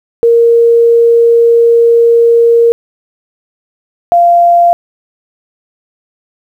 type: tone pair in turn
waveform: sine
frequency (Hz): 466.2 / 691.9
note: A#4 / F5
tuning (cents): 0 / -16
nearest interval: perfect fifth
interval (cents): 684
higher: second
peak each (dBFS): -3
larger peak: neither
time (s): 0.23-2.72 / 4.12-4.73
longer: first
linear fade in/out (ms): 0
effects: 7-bit